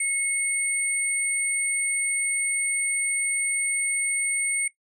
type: tone pair together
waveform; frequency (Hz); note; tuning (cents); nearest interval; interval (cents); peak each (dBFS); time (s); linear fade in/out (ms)
sine; 2193 / 8786; C#7 / C#9; -19 / -16; 2 octaves; 2403; -26 / -24; 0-4.68; 5
effects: noise-tail reverb RT60 0.1 s tail -17 dB re dry + tanh soft clip ceiling -15 dBFS